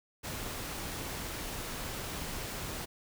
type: noise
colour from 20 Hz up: pink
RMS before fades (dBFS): -39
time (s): 0.23-2.86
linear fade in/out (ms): 20
effects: none